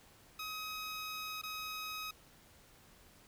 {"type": "tone with dropouts", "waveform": "15% pulse", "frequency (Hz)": 1265, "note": "D#6", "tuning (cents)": 28, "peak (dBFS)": -34, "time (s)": [0.39, 2.11], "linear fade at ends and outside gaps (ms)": 5, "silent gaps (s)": [1.416, 1.434], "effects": ["pink hiss -62 dBFS RMS until 3.27 s"]}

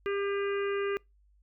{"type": "harmonic tone with a mistuned harmonic", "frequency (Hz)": 399.9, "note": "G4", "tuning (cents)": 35, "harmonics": [1, 3, 4, 5, 6, 7], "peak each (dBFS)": [-29, -39, -41, -43, -45, -46], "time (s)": [0.06, 0.97], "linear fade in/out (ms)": 0, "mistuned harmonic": 6, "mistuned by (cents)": 24, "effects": ["noise-tail reverb RT60 0.2 s tail -25 dB re dry", "added 50 Hz sine -61 dBFS peak until 1.42 s"]}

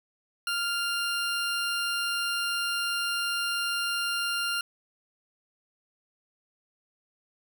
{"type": "tone", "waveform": "20% pulse", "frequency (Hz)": 1396.9, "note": "F6", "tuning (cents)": 0, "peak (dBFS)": -22, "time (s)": [0.47, 4.61], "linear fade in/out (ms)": 2, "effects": []}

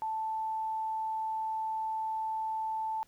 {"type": "tone", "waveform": "sine", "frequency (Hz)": 880, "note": "A5", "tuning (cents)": 0, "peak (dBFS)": -31, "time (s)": [0.02, 3.03], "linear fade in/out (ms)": 0, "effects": ["pink hiss -66 dBFS RMS until 3.07 s"]}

